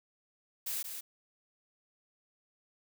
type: noise with echo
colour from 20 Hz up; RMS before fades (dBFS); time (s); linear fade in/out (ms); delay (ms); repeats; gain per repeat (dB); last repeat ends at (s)
blue; -36; 0.66-0.83; 10; 180; 1; -6; 1.01
effects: none